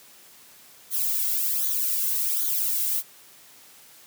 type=noise with flanger; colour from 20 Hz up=violet; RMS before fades=-25 dBFS; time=0.9-3.03 s; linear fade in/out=50 ms; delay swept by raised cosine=0.38 to 1.68 ms; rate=1.3 Hz; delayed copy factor=-0.9; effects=white hiss -51 dBFS RMS until 4.06 s + high-pass 100 Hz 12 dB/octave